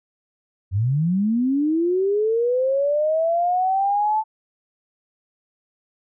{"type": "linear sweep", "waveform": "sine", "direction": "up", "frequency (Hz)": [88.9, 880], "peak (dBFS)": -17, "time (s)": [0.71, 4.24], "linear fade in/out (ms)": 50, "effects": []}